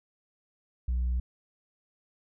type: tone with tanh clipping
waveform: sine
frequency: 61.5 Hz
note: B1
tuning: 7 cents flat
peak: -26 dBFS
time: 0.88-1.2 s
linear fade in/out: 5 ms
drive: 1 dB
effects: none